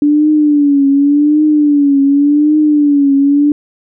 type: tone with vibrato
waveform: sine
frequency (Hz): 290.6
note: D4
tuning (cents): -18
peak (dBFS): -6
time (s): 0.02-3.52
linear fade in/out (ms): 2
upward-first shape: triangle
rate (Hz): 0.88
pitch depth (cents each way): 95
effects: none